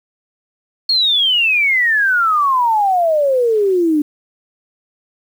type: exponential sweep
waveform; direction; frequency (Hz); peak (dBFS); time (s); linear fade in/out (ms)
sine; down; 4359 to 290.2; -11; 0.89-4.02; 5
effects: 7-bit